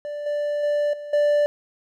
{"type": "tone with level steps", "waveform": "triangle", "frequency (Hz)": 587.3, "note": "D5", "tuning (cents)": 0, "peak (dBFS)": [-26, -20, -17, -30, -14], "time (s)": [0.05, 1.46], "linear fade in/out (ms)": 0, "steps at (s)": [0.26, 0.63, 0.93, 1.13], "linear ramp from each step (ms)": 5, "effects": []}